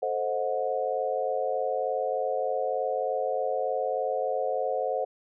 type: chord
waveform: sine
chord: A diminished seventh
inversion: none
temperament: equal with one note detuned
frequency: 440 / 523.3 / 622.3 / 729.4 Hz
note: A4 / C5 / Eb5 / Gb5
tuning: 0 / 0 / 0 / -25 cents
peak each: -33 / -29 / -33 / -31 dBFS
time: 0.02-5.05 s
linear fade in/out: 10 ms
effects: none